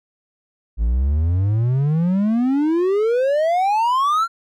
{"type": "exponential sweep", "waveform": "triangle", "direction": "up", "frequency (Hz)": [52.6, 1396.9], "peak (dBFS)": -13, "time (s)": [0.77, 4.28], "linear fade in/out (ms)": 50, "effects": []}